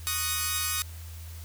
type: chord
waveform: 5% pulse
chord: D# minor seventh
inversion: third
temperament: equal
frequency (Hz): 1108.7 / 1244.5 / 1480 / 1864.7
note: C#6 / D#6 / F#6 / A#6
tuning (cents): 0 / 0 / 0 / 0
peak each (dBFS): -24 / -18 / -23 / -24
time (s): 0.07-0.82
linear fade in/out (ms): 0
effects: added 82 Hz sine -39 dBFS peak until 1.44 s + white hiss -50 dBFS RMS until 1.44 s